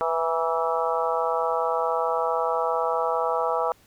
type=harmonic tone with a mistuned harmonic; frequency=164.6 Hz; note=E3; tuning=2 cents flat; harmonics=3 / 4 / 5 / 6 / 7 / 8; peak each=-27 / -28 / -29 / -30 / -30 / -31 dBFS; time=0.01-3.72 s; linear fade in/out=0 ms; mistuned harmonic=6; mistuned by=-40 cents; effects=pink hiss -58 dBFS RMS until 3.86 s